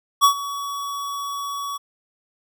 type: tone with ADSR envelope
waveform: square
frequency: 1129 Hz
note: C#6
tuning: 31 cents sharp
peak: -10 dBFS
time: 0.21-1.78 s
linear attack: 32 ms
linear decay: 93 ms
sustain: -17 dB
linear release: 18 ms
effects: none